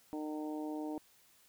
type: harmonic tone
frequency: 152.7 Hz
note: D#3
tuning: 32 cents flat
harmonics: 2 / 3 / 4 / 5 / 6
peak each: -38 / -47 / -48 / -49 / -51 dBFS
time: 0.13-0.98 s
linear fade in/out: 0 ms
effects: white hiss -66 dBFS RMS until 1.48 s